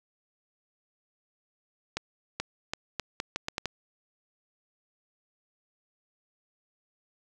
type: accelerating click train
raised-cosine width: 0.2 ms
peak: -13 dBFS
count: 9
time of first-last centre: 1.97-3.657 s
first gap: 430 ms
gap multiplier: 0.78
effects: 8-bit